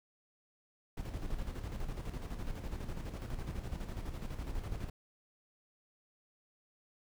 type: noise with tremolo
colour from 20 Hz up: brown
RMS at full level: -38 dBFS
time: 0.97-4.9 s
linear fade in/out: 5 ms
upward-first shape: square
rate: 12 Hz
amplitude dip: 50%
effects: none